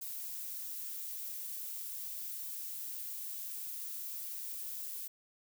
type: noise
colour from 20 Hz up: violet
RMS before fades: -42 dBFS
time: 0.01-5.08 s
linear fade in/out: 10 ms
effects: none